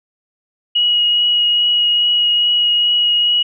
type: tone with vibrato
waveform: sine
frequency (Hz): 2900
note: F#7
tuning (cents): -35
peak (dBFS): -11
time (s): 0.75-3.43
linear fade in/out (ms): 10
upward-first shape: triangle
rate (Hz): 2.4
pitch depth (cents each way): 10
effects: none